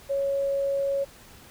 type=tone; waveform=sine; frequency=554 Hz; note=C#5; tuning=1 cent flat; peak=-23 dBFS; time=0.09-1.05 s; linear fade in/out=20 ms; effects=pink hiss -50 dBFS RMS until 1.5 s